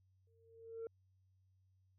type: tone with exponential growth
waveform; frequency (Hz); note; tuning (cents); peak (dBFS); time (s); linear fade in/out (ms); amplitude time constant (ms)
sine; 454.6; A#4; -43; -38; 0.27-0.87; 2; 130
effects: tanh soft clip ceiling -40 dBFS + added 94 Hz sine -70 dBFS peak until 1.98 s